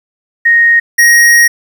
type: tone pair in turn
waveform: sine / square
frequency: 1864.7 / 1879.8 Hz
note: A#6 / A#6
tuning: 0 / +14 cents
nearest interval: unison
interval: 14 cents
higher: second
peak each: -4 dBFS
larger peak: neither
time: 0.45-0.8 / 0.98-1.48 s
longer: second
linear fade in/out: 10 ms
effects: 7-bit